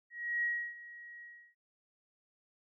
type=tone with ADSR envelope; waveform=sine; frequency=1900 Hz; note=A#6; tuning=33 cents sharp; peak=-29 dBFS; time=0.1-1.55 s; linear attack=330 ms; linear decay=310 ms; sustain=-18 dB; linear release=330 ms; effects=none